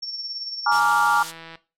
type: tone with tremolo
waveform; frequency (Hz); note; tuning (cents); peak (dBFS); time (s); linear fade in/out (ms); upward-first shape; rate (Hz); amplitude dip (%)
sine; 5460; F8; -40; -27; 0.02-0.8; 10; sine; 18; 50
type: chord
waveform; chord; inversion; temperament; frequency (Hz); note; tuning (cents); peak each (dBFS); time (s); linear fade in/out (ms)
sine; Bb dominant seventh; third; just; 839.1 / 932.3 / 1165.4 / 1398.5; Ab5 / Bb5 / D6 / F6; +18 / 0 / -14 / +2; -22; 0.66-1.23; 5
type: high-pass noise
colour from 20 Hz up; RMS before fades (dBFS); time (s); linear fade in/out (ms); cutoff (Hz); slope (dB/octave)
pink; -35; 0.71-1.32; 20; 2800; 96
type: click train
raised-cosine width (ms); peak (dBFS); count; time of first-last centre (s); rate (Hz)
0.3; -24; 138; 0.72-1.555; 164
effects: noise-tail reverb RT60 0.3 s tail -17 dB re dry + low-pass 12000 Hz 12 dB/octave